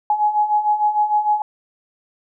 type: beating tone pair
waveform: sine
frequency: 837 / 843.6 Hz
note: G#5 / G#5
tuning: +13 / +27 cents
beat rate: 6.6 Hz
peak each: -21 / -16 dBFS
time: 0.1-1.42 s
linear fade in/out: 2 ms
effects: none